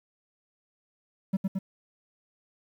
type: tone with echo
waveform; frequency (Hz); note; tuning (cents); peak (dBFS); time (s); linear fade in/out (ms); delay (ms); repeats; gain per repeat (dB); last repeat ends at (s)
triangle; 191.9; G3; -37; -20; 1.33-1.37; 10; 110; 2; -2; 1.59
effects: 10-bit